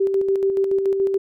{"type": "tone with tremolo", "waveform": "sine", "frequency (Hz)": 390, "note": "G4", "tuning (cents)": -9, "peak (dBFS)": -15, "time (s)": [0, 1.18], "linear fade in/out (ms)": 10, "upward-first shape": "square", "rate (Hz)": 7, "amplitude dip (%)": 40, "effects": []}